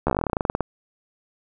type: slowing click train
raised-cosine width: 1 ms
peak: -7 dBFS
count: 19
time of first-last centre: 0.07-0.607 s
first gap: 13 ms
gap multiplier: 1.09
effects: none